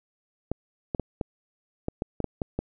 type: clicks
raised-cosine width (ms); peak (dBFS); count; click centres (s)
2; -14; 10; 0.516 / 0.948 / 0.997 / 1.212 / 1.884 / 2.021 / 2.203 / 2.243 / 2.418 / 2.59
effects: none